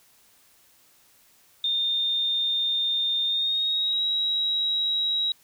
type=tone with pitch glide; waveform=sine; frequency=3632 to 3848 Hz; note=A#7 to B7; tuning=-46 to -46 cents; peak=-22 dBFS; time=1.64-5.32 s; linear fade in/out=2 ms; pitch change=+100 cents; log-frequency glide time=3.25-4.03 s; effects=white hiss -59 dBFS RMS until 5.43 s